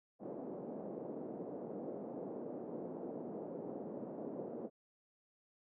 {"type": "band-pass noise", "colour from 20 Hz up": "white", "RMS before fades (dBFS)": -45, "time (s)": [0.19, 4.7], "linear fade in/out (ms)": 50, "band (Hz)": [180, 550], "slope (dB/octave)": 24, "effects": []}